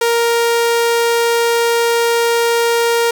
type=tone; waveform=sawtooth; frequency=467.2 Hz; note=A#4; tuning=4 cents sharp; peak=-8 dBFS; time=0.01-3.11 s; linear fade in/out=5 ms; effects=none